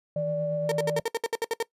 sine tone with vibrato, 586 Hz, D5, 4 cents flat, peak -26 dBFS, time 0.16-1 s, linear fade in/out 5 ms, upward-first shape square, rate 8.4 Hz, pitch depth 9 cents each way
triangle tone with tremolo, 159.2 Hz, D#3, 40 cents sharp, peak -29 dBFS, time 0.16-1 s, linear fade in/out 2 ms, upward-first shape sine, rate 8.7 Hz, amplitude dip 30%
35% pulse tone bursts, 457.5 Hz, A#4, 32 cents flat, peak -22 dBFS, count 11, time 0.69-1.627 s, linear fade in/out 2 ms, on 27 ms, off 64 ms
effects noise-tail reverb RT60 0.1 s tail -20 dB re dry + resampled to 32000 Hz

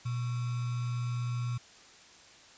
sine tone with sample-and-hold, 121.1 Hz, B2, 34 cents flat, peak -30 dBFS, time 0.05-1.58 s, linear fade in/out 10 ms, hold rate 1225 Hz, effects white hiss -55 dBFS RMS until 2.57 s + resampled to 16000 Hz

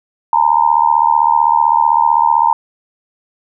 sine tone with amplitude modulation, 925 Hz, A#5, 14 cents flat, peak -4 dBFS, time 0.33-2.53 s, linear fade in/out 2 ms, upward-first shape sine, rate 75.7 Hz, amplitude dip 100%, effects none

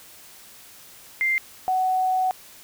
sine tone pair in turn, 2093 / 746.4 Hz, C7 / F#5, 0 / +15 cents, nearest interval octave + tritone, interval 1785 cents, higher first, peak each -19 dBFS, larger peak neither, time 1.21-1.38 / 1.68-2.31 s, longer second, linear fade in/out 0 ms, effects white hiss -47 dBFS RMS until 2.63 s

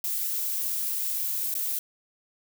violet noise with dropouts, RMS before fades -29 dBFS, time 0.04-1.79 s, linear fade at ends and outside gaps 1 ms, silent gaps 1.541-1.551 s, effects none

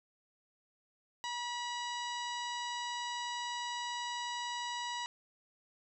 harmonic tone with a mistuned harmonic, 971 Hz, B5, 30 cents flat, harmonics 1 / 2 / 3 / 4 / 5 / 6 / 7 / 8, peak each -39 / -44 / -45 / -45 / -51 / -52 / -56 / -53 dBFS, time 1.24-5.06 s, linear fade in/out 0 ms, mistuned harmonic 1, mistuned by -16 cents, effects none

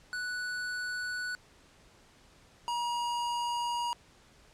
square tone pair in turn, 1480 / 953.5 Hz, F#6 / A#5, 0 / +39 cents, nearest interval minor sixth, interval 761 cents, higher first, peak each -34 / -31 dBFS, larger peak second, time 0.13-1.35 / 2.68-3.93 s, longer second, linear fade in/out 0 ms, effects pink hiss -60 dBFS RMS until 4.53 s + low-pass 8000 Hz 12 dB/octave

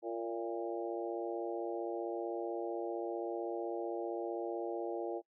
harmonic tone with a mistuned harmonic, 115.6 Hz, A#2, 14 cents flat, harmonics 3 / 4 / 5 / 6 / 7, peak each -39 / -41 / -43 / -45 / -46 dBFS, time 0.02-5.22 s, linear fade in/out 50 ms, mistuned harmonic 6, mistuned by -37 cents, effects noise-tail reverb RT60 0.1 s tail -24 dB re dry

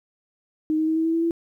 sine tone with pitch steps, 311.1 / 314.9 / 318.7 / 322.6 / 326.6 / 330.6 / 334.6 Hz, D#4 / D#4 / D#4 / E4 / E4 / E4 / E4, 0 / +21 / +42 / -37 / -16 / +5 / +26 cents, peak -19 dBFS, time 0.7-1.309 s, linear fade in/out 0 ms, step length 87 ms, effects 10-bit

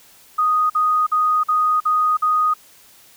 sine tone bursts, 1243 Hz, D#6, 2 cents flat, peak -14 dBFS, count 6, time 0.38-2.54 s, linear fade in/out 10 ms, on 320 ms, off 48 ms, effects white hiss -49 dBFS RMS until 3.16 s

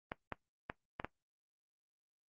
clicks, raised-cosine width 0.5 ms, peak -23 dBFS, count 5, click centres 0.119 / 0.323 / 0.699 / 0.999 / 1.046 s, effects noise-tail reverb RT60 0.1 s tail -17 dB re dry + Opus 32 kbps

